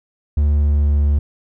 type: tone with pitch glide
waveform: triangle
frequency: 73.42 to 72.53 Hz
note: D2 to D2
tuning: 0 to -21 cents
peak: -10 dBFS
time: 0.37-1.19 s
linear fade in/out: 5 ms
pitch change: -21 cents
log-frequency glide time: 0.48-1 s
effects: none